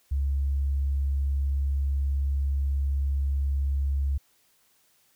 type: tone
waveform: sine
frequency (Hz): 69.3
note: C#2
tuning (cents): 0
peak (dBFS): -22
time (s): 0.11-4.18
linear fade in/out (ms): 10
effects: tanh soft clip ceiling -18 dBFS + white hiss -65 dBFS RMS until 5.15 s